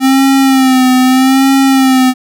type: tone with vibrato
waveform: square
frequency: 262.8 Hz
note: C4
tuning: 8 cents sharp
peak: -6 dBFS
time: 0-2.14 s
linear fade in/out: 50 ms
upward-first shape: sine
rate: 0.8 Hz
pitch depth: 52 cents each way
effects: none